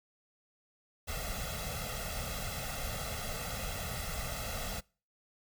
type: noise with comb filter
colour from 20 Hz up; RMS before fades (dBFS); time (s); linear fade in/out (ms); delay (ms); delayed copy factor
pink; -38; 1.07-4.81; 20; 1.5; +0.9
effects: noise-tail reverb RT60 0.4 s tail -26 dB re dry